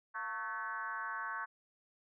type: tone with frequency modulation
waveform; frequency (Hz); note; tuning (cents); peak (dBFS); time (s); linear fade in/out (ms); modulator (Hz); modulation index
sine; 1313; E6; -7; -37; 0.14-1.46; 20; 205; 1.9
effects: none